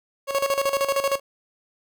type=tone with tremolo; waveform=30% pulse; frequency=552 Hz; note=C#5; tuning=7 cents flat; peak=-16 dBFS; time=0.27-1.2 s; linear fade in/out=50 ms; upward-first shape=square; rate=13 Hz; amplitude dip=70%; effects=none